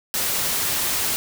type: noise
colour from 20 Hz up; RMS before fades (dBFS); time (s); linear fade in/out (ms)
white; -23; 0.14-1.16; 0
effects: none